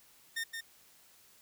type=tone with echo; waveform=sawtooth; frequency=1825 Hz; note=A#6; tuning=37 cents flat; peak=-30 dBFS; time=0.36-0.44 s; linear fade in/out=10 ms; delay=170 ms; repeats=1; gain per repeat=-5 dB; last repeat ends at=0.61 s; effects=white hiss -62 dBFS RMS until 1.41 s